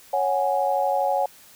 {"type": "chord", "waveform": "sine", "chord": "C# suspended fourth", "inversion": "none", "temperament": "just", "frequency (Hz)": [554.4, 739.2, 831.5], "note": ["C#5", "F#5", "G#5"], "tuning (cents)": [0, -2, 2], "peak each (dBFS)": -24, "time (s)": [0.13, 1.26], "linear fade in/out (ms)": 5, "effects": ["white hiss -50 dBFS RMS until 1.55 s"]}